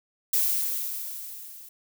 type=noise with level ramp; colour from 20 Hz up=violet; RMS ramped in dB=-22 to -46 dBFS; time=0.33-1.69 s; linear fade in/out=5 ms; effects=none